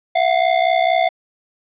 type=ring-modulated tone; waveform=square; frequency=701 Hz; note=F5; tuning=6 cents sharp; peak=-11 dBFS; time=0.15-1.09 s; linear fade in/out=10 ms; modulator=32.2 Hz; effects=resampled to 8000 Hz + 8-bit